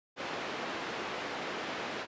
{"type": "band-pass noise", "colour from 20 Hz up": "pink", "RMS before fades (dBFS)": -38, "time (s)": [0.16, 2.07], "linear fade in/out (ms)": 50, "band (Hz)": [310, 3100], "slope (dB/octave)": 12, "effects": ["resampled to 16000 Hz"]}